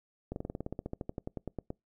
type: slowing click train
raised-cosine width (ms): 2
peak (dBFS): -23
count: 20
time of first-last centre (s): 0.32-1.704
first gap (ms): 41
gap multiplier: 1.06
effects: noise-tail reverb RT60 0.2 s tail -26 dB re dry